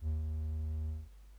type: tone with ADSR envelope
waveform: triangle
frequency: 77.78 Hz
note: D#2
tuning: in tune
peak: -28 dBFS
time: 0.01-1.09 s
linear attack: 69 ms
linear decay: 140 ms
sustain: -4 dB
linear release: 200 ms
effects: added 50 Hz sine -52 dBFS peak until 1.38 s + pink hiss -70 dBFS RMS until 1.38 s